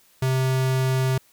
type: tone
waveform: square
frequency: 130.81 Hz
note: C3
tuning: in tune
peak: -20 dBFS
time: 0.22-1.18 s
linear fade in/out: 5 ms
effects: white hiss -58 dBFS RMS until 1.32 s